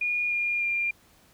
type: tone with pitch steps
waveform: sine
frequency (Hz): 2436 / 2415 / 2394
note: D#7 / D7 / D7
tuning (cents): -37 / +48 / +33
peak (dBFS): -24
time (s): 0.01-0.91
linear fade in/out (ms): 5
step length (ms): 300
effects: pink hiss -59 dBFS RMS until 1.33 s